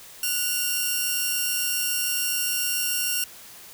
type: tone pair together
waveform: 5% pulse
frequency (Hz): 1465.8 / 2767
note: F#6 / F7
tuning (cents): -17 / -17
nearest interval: major seventh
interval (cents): 1100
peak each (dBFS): -19 / -15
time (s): 0.23-3.24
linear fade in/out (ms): 2
effects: white hiss -45 dBFS RMS until 3.73 s